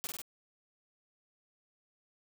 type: noise with echo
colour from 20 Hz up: white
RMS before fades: -38 dBFS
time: 0.04-0.07 s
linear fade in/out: 0 ms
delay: 49 ms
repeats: 3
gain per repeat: -2 dB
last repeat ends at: 0.217 s
effects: none